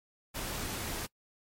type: noise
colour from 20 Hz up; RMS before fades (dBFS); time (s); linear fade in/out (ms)
pink; -37; 0.34-1.07; 20
effects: noise-tail reverb RT60 0.1 s tail -23 dB re dry + MP3 64 kbps